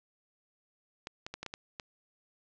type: clicks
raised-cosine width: 0.2 ms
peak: -22 dBFS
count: 7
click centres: 1.071 / 1.265 / 1.34 / 1.43 / 1.463 / 1.539 / 1.798 s
effects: low-pass 7000 Hz 12 dB/octave